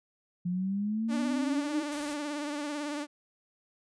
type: exponential sweep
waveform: sine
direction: up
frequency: 174.61 to 313 Hz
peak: -28 dBFS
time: 0.45-1.83 s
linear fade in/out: 10 ms
type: tone with vibrato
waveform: sawtooth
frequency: 293.7 Hz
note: D4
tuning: in tune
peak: -29 dBFS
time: 1.08-3.07 s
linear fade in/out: 50 ms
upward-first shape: triangle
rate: 18 Hz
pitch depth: 62 cents each way
type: noise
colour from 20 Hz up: white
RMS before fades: -44 dBFS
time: 1.92-2.14 s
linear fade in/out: 0 ms
effects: resampled to 22050 Hz